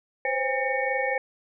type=tone cluster; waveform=sine; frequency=512 / 536 / 809 / 1813 / 2234 Hz; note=C5 / C5 / G#5 / A#6 / C#7; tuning=-38 / +42 / -46 / -49 / +13 cents; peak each=-30 dBFS; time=0.25-1.18 s; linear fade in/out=2 ms; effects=none